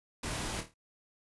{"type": "noise with echo", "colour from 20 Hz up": "pink", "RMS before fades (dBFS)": -37, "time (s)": [0.23, 0.61], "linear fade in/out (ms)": 5, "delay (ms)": 26, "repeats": 5, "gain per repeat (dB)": -7, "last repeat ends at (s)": 0.74, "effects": ["noise-tail reverb RT60 0.1 s tail -23 dB re dry", "resampled to 24000 Hz"]}